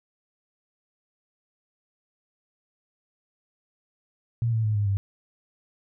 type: tone with pitch steps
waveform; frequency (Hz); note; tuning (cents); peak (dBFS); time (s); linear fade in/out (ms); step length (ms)
sine; 116.54 / 111.86 / 107.36 / 103.05 / 98.91; A#2 / A2 / A2 / G#2 / G2; 0 / +29 / -42 / -13 / +16; -21; 4.42-4.97; 0; 110
effects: none